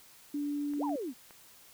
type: tone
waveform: sine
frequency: 290 Hz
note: D4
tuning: 22 cents flat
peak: -31 dBFS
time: 0.34-0.96 s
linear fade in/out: 5 ms
type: clicks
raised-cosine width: 0.5 ms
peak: -37 dBFS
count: 3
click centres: 0.736 / 0.893 / 1.308 s
type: exponential two-way sweep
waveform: sine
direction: up then down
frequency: 189.8 to 1032 to 222.7 Hz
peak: -34 dBFS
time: 0.76-1.14 s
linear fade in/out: 50 ms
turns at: 0.84 s
effects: white hiss -57 dBFS RMS until 1.73 s